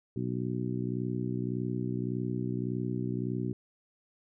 harmonic tone, 61.74 Hz, B1, in tune, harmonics 2 / 3 / 4 / 5 / 6, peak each -34 / -36 / -37 / -38 / -39 dBFS, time 0.16-3.53 s, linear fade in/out 5 ms, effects none

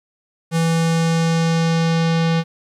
square tone with low-pass filter sweep, 164.81 Hz, E3, in tune, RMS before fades -17 dBFS, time 0.51-2.44 s, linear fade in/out 50 ms, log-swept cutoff 9500 to 4100 Hz, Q 1.3, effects 9-bit

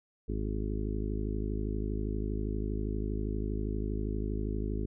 harmonic tone, 52.5 Hz, G#1, 19 cents sharp, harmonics 1 / 2 / 3 / 4 / 5 / 6 / 7 / 8, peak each -33 / -38 / -45 / -40 / -41 / -43 / -42 / -43 dBFS, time 0.28-4.86 s, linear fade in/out 10 ms, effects none

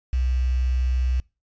sine tone with quantisation, 63.1 Hz, B1, 38 cents sharp, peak -19 dBFS, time 0.13-1.2 s, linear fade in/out 0 ms, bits 7, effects noise-tail reverb RT60 0.3 s tail -25 dB re dry + resampled to 16000 Hz

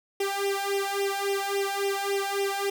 sawtooth tone with flanger, 396.8 Hz, G4, 21 cents sharp, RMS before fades -28 dBFS, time 0.2-2.7 s, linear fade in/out 5 ms, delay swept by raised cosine 0.34 to 1.22 ms, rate 3.6 Hz, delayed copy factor +1, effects none

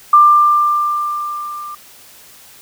sine tone with level ramp, 1189 Hz, D6, 21 cents sharp, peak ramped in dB -3 to -26 dBFS, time 0.13-1.75 s, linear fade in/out 5 ms, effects white hiss -42 dBFS RMS until 2.61 s

